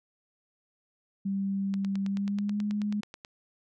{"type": "tone with pitch glide", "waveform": "sine", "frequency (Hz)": [196.1, 207.8], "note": ["G3", "G#3"], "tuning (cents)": [1, 1], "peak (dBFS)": -27, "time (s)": [1.25, 3.01], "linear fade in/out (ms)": 10, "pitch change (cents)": 100, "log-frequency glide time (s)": [2.05, 2.61]}
{"type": "click train", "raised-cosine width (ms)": 0.2, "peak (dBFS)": -25, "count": 15, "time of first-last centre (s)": [1.74, 3.249], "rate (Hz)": 9.28}
{"effects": []}